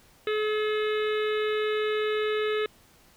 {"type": "harmonic tone with a mistuned harmonic", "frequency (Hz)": 427.4, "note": "G#4", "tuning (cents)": 50, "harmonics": [1, 3, 4, 5, 6, 7, 8, 9], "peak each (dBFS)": [-25, -35, -37, -38, -41, -41, -43, -43], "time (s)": [0.27, 2.66], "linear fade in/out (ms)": 2, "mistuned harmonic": 8, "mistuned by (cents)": 63, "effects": ["pink hiss -58 dBFS RMS until 3.16 s"]}